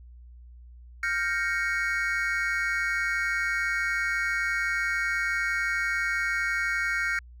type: chord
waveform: triangle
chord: G half-diminished seventh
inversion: third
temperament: equal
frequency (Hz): 1396.9 / 1568 / 1864.7 / 2217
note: F6 / G6 / Bb6 / Db7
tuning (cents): 0 / 0 / 0 / 0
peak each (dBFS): -29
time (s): 1.03-7.19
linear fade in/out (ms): 2
effects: added 60 Hz sine -45 dBFS peak until 7.4 s